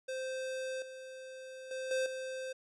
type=tone with level steps; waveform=square; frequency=521 Hz; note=C5; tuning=7 cents flat; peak=-37 / -46 / -38 / -31 / -39 dBFS; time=0.08-2.53 s; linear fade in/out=10 ms; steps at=0.82 / 1.71 / 1.91 / 2.06 s; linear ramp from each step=2 ms; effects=resampled to 22050 Hz